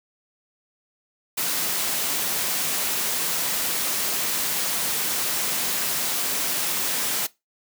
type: high-pass noise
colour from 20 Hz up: white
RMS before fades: -25 dBFS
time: 1.37-7.27 s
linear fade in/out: 10 ms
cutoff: 130 Hz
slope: 24 dB/octave
effects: noise-tail reverb RT60 0.2 s tail -20 dB re dry